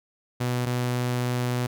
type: tone pair in turn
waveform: sawtooth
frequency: 123.47 / 123.47 Hz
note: B2 / B2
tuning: 0 / 0 cents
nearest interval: unison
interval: 0 cents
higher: neither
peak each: -20 dBFS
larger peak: neither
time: 0.4-0.66 / 0.66-1.67 s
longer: second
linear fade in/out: 10 ms
effects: none